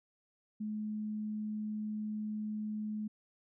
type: tone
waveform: sine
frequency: 213.2 Hz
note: G#3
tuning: 46 cents sharp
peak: -35 dBFS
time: 0.6-3.08 s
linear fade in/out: 10 ms
effects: none